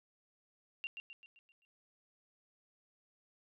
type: tone with echo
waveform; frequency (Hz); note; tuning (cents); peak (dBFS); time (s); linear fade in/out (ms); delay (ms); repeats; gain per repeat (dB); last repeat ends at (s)
sine; 2768; F7; -16; -37; 0.84-0.87; 0; 130; 6; -6; 1.65
effects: none